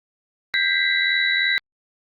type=tone cluster; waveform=sine; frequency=1588 / 1960 / 2043 / 3921 Hz; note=G6 / B6 / C7 / B7; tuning=+22 / -14 / -42 / -13 cents; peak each=-23 dBFS; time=0.54-1.58 s; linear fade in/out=0 ms; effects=Opus 48 kbps

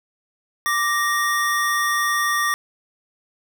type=tone pair together; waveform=square; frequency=1174.7 / 1864.7 Hz; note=D6 / A#6; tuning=0 / 0 cents; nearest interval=minor sixth; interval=800 cents; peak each=-22 dBFS; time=0.66-2.54 s; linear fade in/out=0 ms; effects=none

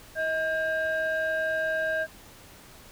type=tone pair together; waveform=sine; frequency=635.5 / 1600 Hz; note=D#5 / G6; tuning=+36 / +35 cents; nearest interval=octave + major third; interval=1599 cents; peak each=-26 dBFS; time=0.15-2.07 s; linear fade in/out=50 ms; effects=tanh soft clip ceiling -21 dBFS + pink hiss -50 dBFS RMS until 2.91 s

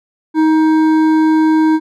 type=tone with hard clipping; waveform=triangle; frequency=314.8 Hz; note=D#4; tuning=20 cents sharp; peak=-10 dBFS; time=0.34-1.8 s; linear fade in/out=50 ms; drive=13 dB; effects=none

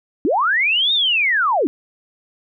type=linear two-way sweep; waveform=sine; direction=up then down; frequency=246.9 to 3743 to 246.9 Hz; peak=-14 dBFS; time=0.25-1.67 s; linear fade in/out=0 ms; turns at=0.93 s; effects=none

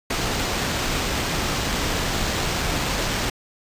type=noise with sample-and-hold; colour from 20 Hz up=pink; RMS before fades=-24 dBFS; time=0.1-3.3 s; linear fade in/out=5 ms; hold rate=11025 Hz; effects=resampled to 32000 Hz

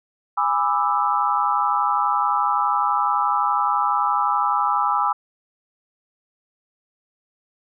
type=chord; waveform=sine; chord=E dominant seventh; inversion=first; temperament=just; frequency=824.1 / 988.9 / 1186.7 / 1318.5 Hz; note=G#5 / B5 / D6 / E6; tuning=-14 / +2 / +18 / 0 cents; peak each=-23 dBFS; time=0.37-5.13 s; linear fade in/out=10 ms; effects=none

